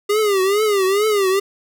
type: tone with vibrato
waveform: square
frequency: 403.6 Hz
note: G#4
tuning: 49 cents flat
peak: -15 dBFS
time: 0.09-1.4 s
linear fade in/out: 10 ms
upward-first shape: triangle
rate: 2.3 Hz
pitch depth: 150 cents each way
effects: none